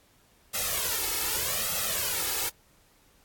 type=noise with flanger; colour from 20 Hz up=white; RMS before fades=-29 dBFS; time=0.53-2.5 s; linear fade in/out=20 ms; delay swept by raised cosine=1.5 to 2.34 ms; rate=0.83 Hz; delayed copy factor=+0.8; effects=pink hiss -62 dBFS RMS until 3.24 s + AAC 64 kbps